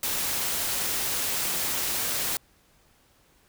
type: noise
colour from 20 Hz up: white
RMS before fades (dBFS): -28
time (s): 0.03-2.37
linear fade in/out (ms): 2
effects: pink hiss -62 dBFS RMS until 3.48 s